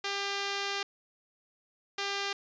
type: tone pair in turn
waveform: 5% pulse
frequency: 398.6 / 398.6 Hz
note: G4 / G4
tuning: +29 / +29 cents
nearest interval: unison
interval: 0 cents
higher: neither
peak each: -20 dBFS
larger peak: neither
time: 0.04-0.83 / 1.98-2.33 s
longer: first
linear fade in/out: 5 ms
effects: resampled to 16000 Hz